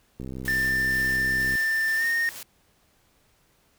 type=click train; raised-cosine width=3 ms; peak=-23 dBFS; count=89; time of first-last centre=0.2-1.554 s; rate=65 Hz
type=noise with tremolo; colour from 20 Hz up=white; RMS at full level=-39 dBFS; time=0.45-2.43 s; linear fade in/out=2 ms; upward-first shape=square; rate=2.1 Hz; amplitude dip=25%
type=tone with pitch glide; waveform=triangle; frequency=1785 to 1840.5 Hz; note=A6 to A#6; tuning=+24 to -23 cents; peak=-20 dBFS; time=0.48-2.29 s; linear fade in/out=0 ms; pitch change=+53 cents; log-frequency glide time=1.97-2.05 s
effects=pink hiss -64 dBFS RMS until 3.78 s